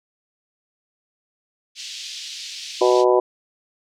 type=band-pass noise; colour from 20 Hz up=white; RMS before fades=-34 dBFS; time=1.75-3.05 s; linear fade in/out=50 ms; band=2800 to 5500 Hz; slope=24 dB/octave
type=harmonic tone; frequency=123.8 Hz; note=B2; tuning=5 cents sharp; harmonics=3 / 4 / 5 / 6 / 7 / 8; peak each=-16 / -19 / -20 / -26 / -27 / -23 dBFS; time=2.81-3.2 s; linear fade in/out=5 ms
effects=none